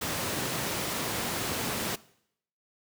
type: high-pass noise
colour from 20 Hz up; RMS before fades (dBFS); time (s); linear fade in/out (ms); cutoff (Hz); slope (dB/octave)
pink; -32; 0.01-1.96; 10; 120; 12
effects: noise-tail reverb RT60 0.7 s tail -20 dB re dry